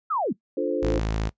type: linear sweep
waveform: sine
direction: down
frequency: 1358 to 155.56 Hz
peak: -22 dBFS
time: 0.1-0.33 s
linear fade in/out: 10 ms
type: chord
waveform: sine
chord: D minor seventh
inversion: none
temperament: equal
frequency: 293.7 / 349.2 / 440 / 523.3 Hz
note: D4 / F4 / A4 / C5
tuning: 0 / 0 / 0 / 0 cents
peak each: -28 dBFS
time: 0.57-0.99 s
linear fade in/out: 5 ms
type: tone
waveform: sawtooth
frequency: 54.1 Hz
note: A1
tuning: 29 cents flat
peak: -20 dBFS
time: 0.82-1.3 s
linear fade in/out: 20 ms
effects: noise-tail reverb RT60 0.1 s tail -20 dB re dry + resampled to 16000 Hz